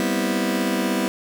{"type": "chord", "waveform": "sawtooth", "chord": "C major seventh", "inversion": "second", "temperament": "just", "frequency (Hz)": [196.22, 245.3, 261.6, 327], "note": ["G3", "B3", "C4", "E4"], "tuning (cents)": [2, -12, 0, -14], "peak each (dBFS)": [-21, -21, -24, -22], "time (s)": [0, 1.08], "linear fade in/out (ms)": 0, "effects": ["9-bit"]}